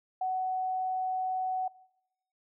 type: tone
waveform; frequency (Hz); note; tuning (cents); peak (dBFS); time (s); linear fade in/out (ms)
sine; 747; F#5; +16; -28; 0.21-1.68; 5
effects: noise-tail reverb RT60 0.8 s tail -22 dB re dry